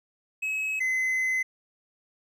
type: tone pair in turn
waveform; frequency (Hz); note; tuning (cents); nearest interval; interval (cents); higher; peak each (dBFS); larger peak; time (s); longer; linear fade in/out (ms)
triangle; 2565 / 2042; E7 / C7; -48 / -43; major third; 395; first; -25 / -22; second; 0.42-0.8 / 0.8-1.43; second; 10
effects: none